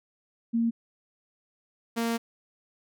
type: tone pair in turn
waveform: sine / sawtooth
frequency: 231 / 231 Hz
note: A#3 / A#3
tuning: -16 / -16 cents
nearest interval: unison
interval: 0 cents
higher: neither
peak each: -22 dBFS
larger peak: neither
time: 0.53-0.71 / 1.96-2.18 s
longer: second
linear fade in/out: 20 ms
effects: none